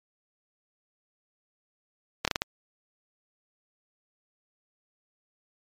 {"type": "slowing click train", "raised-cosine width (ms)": 0.2, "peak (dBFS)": -7, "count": 5, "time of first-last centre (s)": [2.25, 2.419], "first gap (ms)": 27, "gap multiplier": 1.31, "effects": ["MP3 96 kbps"]}